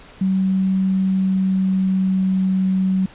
sine tone with pitch glide, 190 to 188.69 Hz, F#3 to F#3, +46 to +34 cents, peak -15 dBFS, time 0.21-3.06 s, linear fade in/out 5 ms, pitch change -12 cents, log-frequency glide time 1.04-2.4 s, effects pink hiss -44 dBFS RMS until 3.14 s + resampled to 8000 Hz

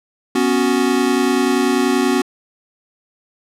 square chord, B suspended second, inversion none, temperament equal, 246.9 / 277.2 / 370 Hz, B3 / C#4 / F#4, 0 / 0 / 0 cents, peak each -19 dBFS, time 0.35-2.22 s, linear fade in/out 5 ms, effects low-pass 11000 Hz 12 dB/octave

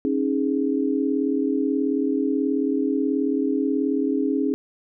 sine chord, C# suspended second, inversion none, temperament equal with one note detuned, 272.6 / 311.1 / 415.3 Hz, C#4 / D#4 / G#4, -29 / 0 / 0 cents, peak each -22 / -25 / -26 dBFS, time 0.05-4.54 s, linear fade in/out 0 ms, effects none

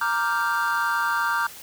triangle chord, G minor seventh, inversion first, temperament equal, 932.3 / 1174.7 / 1396.9 / 1568 Hz, Bb5 / D6 / F6 / G6, 0 / 0 / 0 / 0 cents, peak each -25 dBFS, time 0.01-1.47 s, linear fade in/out 5 ms, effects white hiss -42 dBFS RMS until 1.62 s

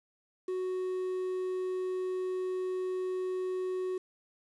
triangle tone with quantisation, 370 Hz, F#4, in tune, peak -29 dBFS, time 0.48-3.98 s, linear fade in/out 5 ms, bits 9, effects resampled to 22050 Hz

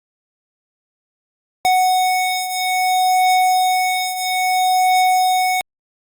square beating tone pair, 740 / 740.6 Hz, F#5 / F#5, 0 / +1 cents, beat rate 0.6 Hz, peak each -16 / -21 dBFS, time 1.65-5.61 s, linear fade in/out 0 ms, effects Opus 48 kbps

